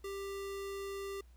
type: tone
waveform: square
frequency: 394.6 Hz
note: G4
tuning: 11 cents sharp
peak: -40 dBFS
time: 0.04-1.21 s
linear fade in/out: 5 ms
effects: added 60 Hz sine -56 dBFS peak until 1.36 s + pink hiss -72 dBFS RMS until 1.36 s